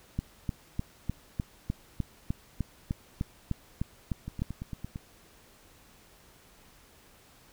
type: two click trains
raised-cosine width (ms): 5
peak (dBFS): -17 / -24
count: 15 / 7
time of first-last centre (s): 0.19-4.42 / 4.28-4.959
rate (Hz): 3.31 / 8.84
effects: pink hiss -58 dBFS RMS until 7.52 s